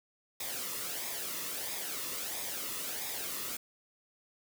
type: noise with flanger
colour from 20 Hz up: white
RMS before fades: -38 dBFS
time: 0.4-3.57 s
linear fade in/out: 5 ms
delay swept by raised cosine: 0.68 to 1.31 ms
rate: 1.5 Hz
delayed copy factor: -0.55
effects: none